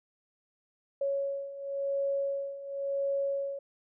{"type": "beating tone pair", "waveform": "sine", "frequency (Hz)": [554.4, 555.34], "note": ["C#5", "C#5"], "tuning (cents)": [0, 3], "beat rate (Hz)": 0.94, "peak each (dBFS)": [-35, -31], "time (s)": [1.01, 3.59], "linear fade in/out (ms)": 5, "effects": []}